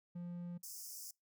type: tone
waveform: triangle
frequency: 174.61 Hz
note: F3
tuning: in tune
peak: -40 dBFS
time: 0.15-0.58 s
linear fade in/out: 10 ms
type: high-pass noise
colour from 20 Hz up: pink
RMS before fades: -49 dBFS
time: 0.63-1.11 s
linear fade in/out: 5 ms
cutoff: 5000 Hz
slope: 96 dB/octave
effects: noise-tail reverb RT60 0.2 s tail -25 dB re dry